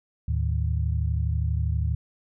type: tone cluster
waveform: sine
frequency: 75.4 / 107.8 / 154.2 Hz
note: D2 / A2 / D#3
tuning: +46 / -35 / -15 cents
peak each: -24 / -27 / -33 dBFS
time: 0.28-1.95 s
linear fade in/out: 5 ms
effects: none